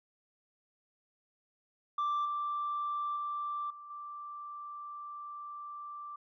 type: tone with level steps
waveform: sine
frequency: 1174.7 Hz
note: D6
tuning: in tune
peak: -27 / -31 / -33 / -46 / -41 dBFS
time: 1.98-6.16 s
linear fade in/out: 5 ms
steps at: 2.25 / 3.16 / 3.7 / 3.9 s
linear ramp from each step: 5 ms
effects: tanh soft clip ceiling -28 dBFS